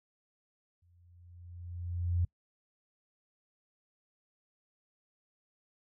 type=tone with exponential growth; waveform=sine; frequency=87.31 Hz; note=F2; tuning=in tune; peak=-25 dBFS; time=0.82-2.25 s; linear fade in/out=5 ms; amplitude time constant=310 ms; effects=noise-tail reverb RT60 0.1 s tail -25 dB re dry